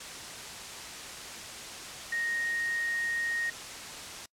sine tone in noise, 1864.7 Hz, A#6, in tune, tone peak -29 dBFS, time 2.12-3.5 s, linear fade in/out 5 ms, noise white, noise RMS -41 dBFS, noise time 0-4.26 s, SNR +9 dB, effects noise-tail reverb RT60 0.1 s tail -25 dB re dry + low-pass 8000 Hz 12 dB/octave

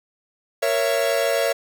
45% pulse chord, A# diminished, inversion none, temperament equal with one note detuned, 466.2 / 554.4 / 666.5 Hz, A#4 / C#5 / E5, 0 / 0 / +19 cents, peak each -25 / -22 / -23 dBFS, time 0.62-1.53 s, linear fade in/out 10 ms, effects none

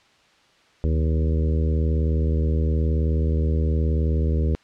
harmonic tone with a mistuned harmonic, 79 Hz, D#2, 27 cents sharp, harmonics 1 / 2 / 3 / 4 / 5 / 6 / 7, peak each -19 / -27 / -31 / -34 / -33 / -34 / -41 dBFS, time 0.84-4.55 s, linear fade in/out 0 ms, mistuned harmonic 1, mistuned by -91 cents, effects white hiss -57 dBFS RMS until 4.63 s + low-pass 4000 Hz 12 dB/octave

